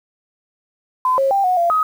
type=tone with pitch steps; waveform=sine; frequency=1019 / 542 / 790 / 732 / 687 / 1262 Hz; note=C6 / C#5 / G5 / F#5 / F5 / D#6; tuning=-46 / -39 / +13 / -19 / -29 / +24 cents; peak=-13 dBFS; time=1.05-1.83 s; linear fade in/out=2 ms; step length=130 ms; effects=7-bit